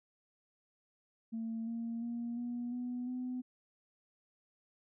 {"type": "tone with pitch steps", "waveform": "sine", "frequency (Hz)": [226.1, 231, 236, 241.1, 246.3, 251.6], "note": ["A3", "A#3", "A#3", "B3", "B3", "B3"], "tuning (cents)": [47, -16, 22, -41, -5, 32], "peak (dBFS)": -35, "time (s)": [1.32, 3.42], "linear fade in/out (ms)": 20, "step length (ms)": 350, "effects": ["tanh soft clip ceiling -32 dBFS"]}